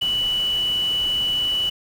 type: tone in noise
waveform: sine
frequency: 2960 Hz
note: F#7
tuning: in tune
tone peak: -19 dBFS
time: 0.01-1.7 s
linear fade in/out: 10 ms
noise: pink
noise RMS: -37 dBFS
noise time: 0.01-1.7 s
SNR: +15 dB
effects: none